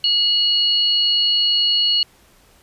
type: tone pair together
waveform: sine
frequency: 2900 / 4349 Hz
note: F#7 / C#8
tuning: -35 / -34 cents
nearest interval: perfect fifth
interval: 701 cents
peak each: -17 dBFS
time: 0.04-2.03 s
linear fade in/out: 2 ms
effects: pink hiss -53 dBFS RMS until 2.62 s + resampled to 32000 Hz